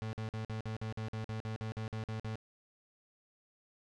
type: tone bursts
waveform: 35% pulse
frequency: 110 Hz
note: A2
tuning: in tune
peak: -35 dBFS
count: 15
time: 0.02-2.356 s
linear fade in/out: 0 ms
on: 110 ms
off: 49 ms
effects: low-pass 5000 Hz 12 dB/octave